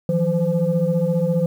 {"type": "tone cluster", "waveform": "sine", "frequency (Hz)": [161.6, 176.4, 513], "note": ["E3", "F3", "C5"], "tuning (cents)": [-34, 18, -34], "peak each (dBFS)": -20, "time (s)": [0.09, 1.46], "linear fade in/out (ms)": 2, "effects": ["tanh soft clip ceiling -10 dBFS", "8-bit"]}